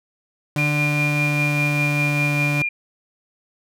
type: tone with pitch glide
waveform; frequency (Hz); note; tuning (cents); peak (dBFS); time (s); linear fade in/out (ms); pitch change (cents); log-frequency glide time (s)
35% pulse; 147.8 to 145.77; D3 to D3; +11 to -13; -18; 0.56-2.62; 2; -24; 0.75-2.42
type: tone with tremolo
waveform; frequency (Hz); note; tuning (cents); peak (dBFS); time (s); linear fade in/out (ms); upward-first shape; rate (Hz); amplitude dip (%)
sine; 2404; D7; +40; -19; 0.58-2.69; 5; sine; 5; 45
effects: none